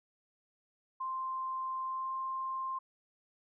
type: tone with pitch glide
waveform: sine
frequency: 1046.5 to 1053.8 Hz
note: C6 to C6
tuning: 0 to +12 cents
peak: -34 dBFS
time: 1-2.79 s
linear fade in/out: 10 ms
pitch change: +12 cents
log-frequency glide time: 1.83-2.13 s
effects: none